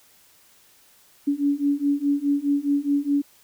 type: beating tone pair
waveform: sine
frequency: 282.4 / 287.2 Hz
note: C#4 / D4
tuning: +32 / -39 cents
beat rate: 4.8 Hz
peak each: -23 / -22 dBFS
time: 1.27-3.22 s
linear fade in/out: 10 ms
effects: white hiss -56 dBFS RMS until 3.43 s